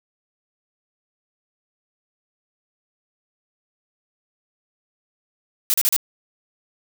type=noise bursts; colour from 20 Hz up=blue; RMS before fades=-18 dBFS; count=4; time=5.7-5.964 s; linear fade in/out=0 ms; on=39 ms; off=36 ms; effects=none